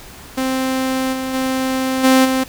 sawtooth tone with level steps, 261.6 Hz, C4, in tune, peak -13 / -17 / -13 / -5 / -11 dBFS, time 0.37-2.44 s, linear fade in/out 10 ms, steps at 1.12 / 1.33 / 2.03 / 2.24 s, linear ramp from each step 20 ms, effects pink hiss -38 dBFS RMS until 2.48 s

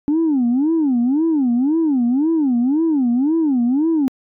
sine tone with vibrato, 279.6 Hz, C#4, 15 cents sharp, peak -12 dBFS, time 0.08-4.08 s, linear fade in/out 0 ms, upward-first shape sine, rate 1.9 Hz, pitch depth 290 cents each way, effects tanh soft clip ceiling -11 dBFS

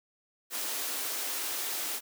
white high-pass noise, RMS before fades -34 dBFS, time 0.5-2.01 s, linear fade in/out 50 ms, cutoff 250 Hz, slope 96 dB/octave, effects none

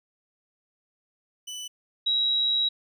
25% pulse / sine tone pair in turn, 2985 / 3859 Hz, F#7 / B7, +15 / -41 cents, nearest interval major third, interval 444 cents, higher second, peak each -31 / -21 dBFS, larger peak second, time 1.47-1.68 / 2.06-2.69 s, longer second, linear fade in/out 10 ms, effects none

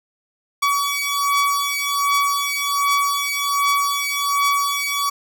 sawtooth beating tone pair, 1135 / 1136.3 Hz, C#6 / C#6, +41 / +43 cents, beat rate 1.3 Hz, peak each -17 dBFS, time 0.62-5.1 s, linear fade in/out 10 ms, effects none

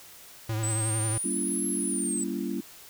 square tone with vibrato, 109.9 Hz, A2, 2 cents flat, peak -28 dBFS, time 0.49-1.18 s, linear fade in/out 5 ms, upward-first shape triangle, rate 11 Hz, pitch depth 55 cents each way
sine exponential two-way sweep, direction up then down, 7902 to 11175 to 7902 Hz, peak -29 dBFS, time 0.63-2.24 s, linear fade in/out 5 ms, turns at 1.68 s
sine chord, G diminished seventh, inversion none, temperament just, 196 / 235.2 / 282.2 / 338.7 Hz, G3 / Bb3 / Db4 / Fb4, 0 / +16 / +31 / +47 cents, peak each -34 dBFS, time 1.24-2.61 s, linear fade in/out 10 ms
effects white hiss -49 dBFS RMS until 2.89 s

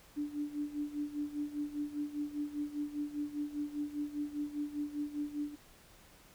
sine tone with tremolo, 293.7 Hz, D4, in tune, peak -32 dBFS, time 0.16-5.56 s, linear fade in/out 20 ms, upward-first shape sine, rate 5 Hz, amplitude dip 80%, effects pink hiss -60 dBFS RMS until 6.34 s

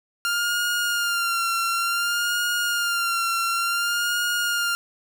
sawtooth tone with vibrato, 1396.9 Hz, F6, in tune, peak -18 dBFS, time 0.25-4.75 s, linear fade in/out 0 ms, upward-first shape sine, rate 0.56 Hz, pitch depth 41 cents each way, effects none

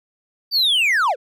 triangle linear sweep, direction down, 4699 to 431.4 Hz, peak -13 dBFS, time 0.51-1.16 s, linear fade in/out 50 ms, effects none

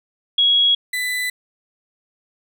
sine / 35% pulse tone pair in turn, 3322 / 1995.3 Hz, G#7 / B6, 0 / +17 cents, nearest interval major sixth, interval 883 cents, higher first, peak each -12 / -19 dBFS, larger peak first, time 0.38-0.75 / 0.93-1.3 s, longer neither, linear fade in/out 5 ms, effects none

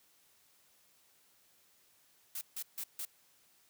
blue noise bursts, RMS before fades -40 dBFS, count 4, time 2.35-3.052 s, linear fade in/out 5 ms, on 63 ms, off 150 ms, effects white hiss -68 dBFS RMS until 3.69 s + high-pass 60 Hz 12 dB/octave

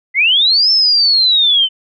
sine linear two-way sweep, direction up then down, 1985 to 5340 to 3021 Hz, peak -8 dBFS, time 0.14-1.69 s, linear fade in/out 50 ms, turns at 0.71 s, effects none

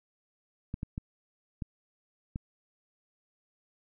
clicks, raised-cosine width 5 ms, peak -22 dBFS, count 5, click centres 0.741 / 0.831 / 0.979 / 1.622 / 2.359 s, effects none

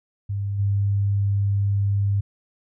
sine tone with level steps, 100.2 Hz, G2, 38 cents sharp, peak -23 / -18 dBFS, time 0.29-2.21 s, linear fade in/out 10 ms, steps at 0.58 s, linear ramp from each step 20 ms, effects none

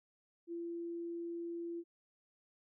sine tone, 340 Hz, F4, 46 cents flat, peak -39 dBFS, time 0.47-1.84 s, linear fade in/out 50 ms, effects none

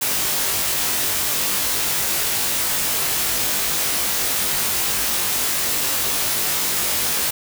white noise with comb filter, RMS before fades -21 dBFS, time 0.01-7.31 s, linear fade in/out 10 ms, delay 20 ms, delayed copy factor +0.95, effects none

